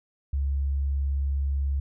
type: tone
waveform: sine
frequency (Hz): 69.3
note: C#2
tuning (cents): 0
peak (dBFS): -23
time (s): 0.33-1.8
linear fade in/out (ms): 5
effects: none